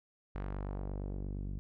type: tone with low-pass filter sweep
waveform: sawtooth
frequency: 48.61 Hz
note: G1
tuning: 14 cents flat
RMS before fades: -39 dBFS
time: 0.35-1.59 s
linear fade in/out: 0 ms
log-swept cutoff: 1900 to 200 Hz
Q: 1
effects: none